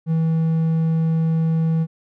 triangle tone, 162 Hz, E3, 30 cents flat, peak -14 dBFS, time 0.06-1.87 s, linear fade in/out 50 ms, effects none

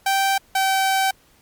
sawtooth tone pair in turn, 780 / 770.6 Hz, G5 / G5, -9 / -30 cents, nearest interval unison, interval 21 cents, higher first, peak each -13 dBFS, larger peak neither, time 0.06-0.38 / 0.55-1.11 s, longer second, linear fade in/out 5 ms, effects pink hiss -56 dBFS RMS until 1.41 s + MP3 96 kbps

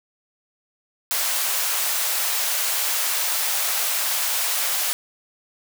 white high-pass noise, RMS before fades -23 dBFS, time 1.11-4.93 s, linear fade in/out 0 ms, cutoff 570 Hz, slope 24 dB/octave, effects none

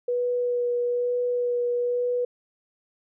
sine tone with vibrato, 487.2 Hz, B4, 24 cents flat, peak -22 dBFS, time 0.08-2.25 s, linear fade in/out 5 ms, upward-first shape sine, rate 1.1 Hz, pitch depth 12 cents each way, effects none

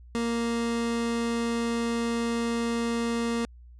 30% pulse tone, 233.1 Hz, A#3, in tune, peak -23 dBFS, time 0.15-3.45 s, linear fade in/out 0 ms, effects added 60 Hz sine -46 dBFS peak until 3.79 s + resampled to 22050 Hz

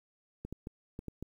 clicks, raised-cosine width 3 ms, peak -27 dBFS, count 6, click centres 0.45 / 0.526 / 0.671 / 0.991 / 1.083 / 1.226 s, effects 10-bit

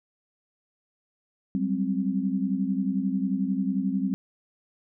sine tone cluster, 188.7 / 199.9 / 263.9 Hz, F#3 / G3 / C4, +34 / +34 / +15 cents, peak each -28 dBFS, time 1.55-4.14 s, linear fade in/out 0 ms, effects none

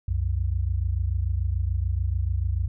sine tone pair together, 64 / 90.88 Hz, C2 / F#2, -38 / -31 cents, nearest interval tritone, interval 607 cents, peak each -25 dBFS, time 0.08-2.68 s, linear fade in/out 5 ms, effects none

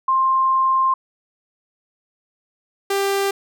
sine / sawtooth tone pair in turn, 1055 / 395.2 Hz, C6 / G4, +14 / +14 cents, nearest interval octave + perfect fourth, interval 1700 cents, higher first, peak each -14 dBFS, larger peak neither, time 0.08-0.94 / 2.9-3.31 s, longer first, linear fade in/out 5 ms, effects none

